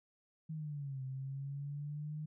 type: linear two-way sweep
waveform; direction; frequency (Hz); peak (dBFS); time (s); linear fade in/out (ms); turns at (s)
sine; down then up; 160 to 130.81 to 153.9; -39; 0.49-2.26; 10; 1.03
effects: none